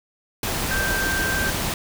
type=tone in noise; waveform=sine; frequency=1568 Hz; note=G6; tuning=in tune; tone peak=-23 dBFS; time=0.71-1.5 s; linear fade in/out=2 ms; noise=pink; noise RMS=-25 dBFS; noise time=0.43-1.74 s; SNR=-1 dB; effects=none